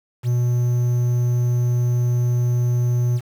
triangle tone with quantisation, 121.7 Hz, B2, 25 cents flat, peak -14 dBFS, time 0.23-3.21 s, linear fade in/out 50 ms, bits 7, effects none

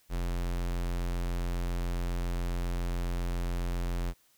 square tone, 43.65 Hz, F1, in tune, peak -30 dBFS, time 0.09-4.14 s, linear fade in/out 50 ms, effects white hiss -66 dBFS RMS until 4.37 s

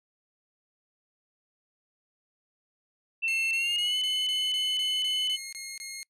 sine tone with pitch glide, 2683 to 3012 Hz, E7 to F#7, +30 to +30 cents, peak -25 dBFS, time 3.22-5.37 s, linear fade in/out 20 ms, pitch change +200 cents, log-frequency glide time 3.53-3.97 s
10% pulse tone bursts, 2147 Hz, C7, 44 cents sharp, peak -27 dBFS, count 11, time 3.28-6.03 s, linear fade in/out 0 ms, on 230 ms, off 22 ms
effects noise-tail reverb RT60 0.1 s tail -26 dB re dry + low-pass 10000 Hz 12 dB/octave

